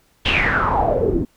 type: noise with low-pass filter sweep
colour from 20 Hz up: pink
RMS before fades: -18 dBFS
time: 0.25-1.25 s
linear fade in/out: 10 ms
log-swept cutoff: 3200 to 270 Hz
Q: 7.7
effects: pink hiss -59 dBFS RMS until 1.36 s